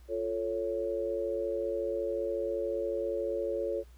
sine chord, F augmented, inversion none, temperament equal, 349.2 / 440 / 554.4 Hz, F4 / A4 / C#5, 0 / 0 / 0 cents, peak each -36 / -34 / -33 dBFS, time 0.08-3.84 s, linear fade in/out 50 ms, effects added 60 Hz sine -51 dBFS peak until 3.97 s + pink hiss -65 dBFS RMS until 3.97 s

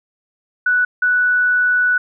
sine tone pair in turn, 1480 / 1480 Hz, F#6 / F#6, 0 / 0 cents, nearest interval unison, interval 0 cents, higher neither, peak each -12 dBFS, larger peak neither, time 0.66-0.85 / 1.02-1.98 s, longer second, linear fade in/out 5 ms, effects none

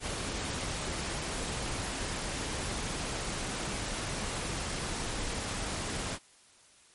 pink noise, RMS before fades -35 dBFS, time 0-6.19 s, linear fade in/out 50 ms, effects white hiss -60 dBFS RMS until 6.94 s + MP3 48 kbps

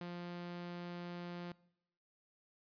sawtooth tone, 174.9 Hz, F3, 3 cents sharp, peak -39 dBFS, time 0.01-1.52 s, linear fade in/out 2 ms, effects noise-tail reverb RT60 0.8 s tail -22 dB re dry + resampled to 11025 Hz

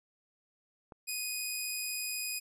click, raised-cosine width 1 ms, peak -34 dBFS, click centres 0.922 s
10% pulse tone, 2489 Hz, D#7, in tune, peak -25 dBFS, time 1.07-2.4 s, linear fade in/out 20 ms
effects resampled to 32000 Hz

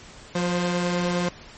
sawtooth tone pair together, 177.24 / 522 Hz, F3 / C5, +26 / -4 cents, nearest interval octave + perfect fifth, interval 1870 cents, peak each -19 / -25 dBFS, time 0.35-1.29 s, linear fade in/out 5 ms, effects pink hiss -45 dBFS RMS until 1.57 s + MP3 32 kbps

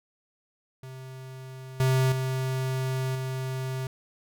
square tone with level steps, 130.81 Hz, C3, in tune, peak -40 / -21 / -27 / -30 dBFS, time 0.83-3.87 s, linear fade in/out 2 ms, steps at 1.8 / 2.12 / 3.15 s, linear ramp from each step 2 ms, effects none

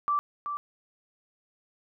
sine tone with echo, 1167 Hz, D6, 11 cents flat, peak -23 dBFS, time 0.08-0.19 s, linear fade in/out 0 ms, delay 380 ms, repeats 1, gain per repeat -7 dB, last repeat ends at 0.57 s, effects none

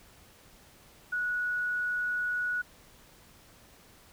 sine tone, 1465 Hz, F#6, 18 cents flat, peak -28 dBFS, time 1.12-2.62 s, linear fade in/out 10 ms, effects pink hiss -57 dBFS RMS until 4.12 s

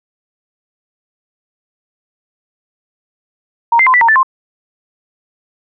sine tone with pitch steps, 933 / 2084 / 1027 / 1969 / 922 / 1760 / 1052 Hz, A#5 / C7 / C6 / B6 / A#5 / A6 / C6, +1 / -7 / -33 / -6 / -19 / 0 / +9 cents, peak -6 dBFS, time 3.72-4.231 s, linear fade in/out 5 ms, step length 73 ms, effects none

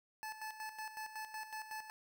25% pulse tone with tremolo, 868 Hz, A5, 24 cents flat, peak -38 dBFS, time 0.23-1.9 s, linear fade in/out 0 ms, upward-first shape square, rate 5.4 Hz, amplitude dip 65%, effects none

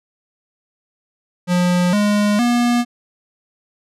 square tone with pitch steps, 178.1 / 207 / 240.5 Hz, F3 / G#3 / B3, +34 / -5 / -46 cents, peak -14 dBFS, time 1.47-2.85 s, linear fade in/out 50 ms, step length 460 ms, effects low-pass 10000 Hz 12 dB/octave

